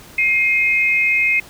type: tone pair together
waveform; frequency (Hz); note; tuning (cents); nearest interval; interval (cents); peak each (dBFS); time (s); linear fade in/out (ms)
sine; 2127 / 2520; C7 / D#7; +28 / +21; minor third; 293; -16; 0.18-1.4; 5
effects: pink hiss -42 dBFS RMS until 1.49 s